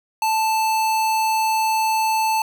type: tone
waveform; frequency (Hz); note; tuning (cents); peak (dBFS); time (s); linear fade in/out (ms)
square; 880; A5; 0; -18; 0.22-2.42; 2
effects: none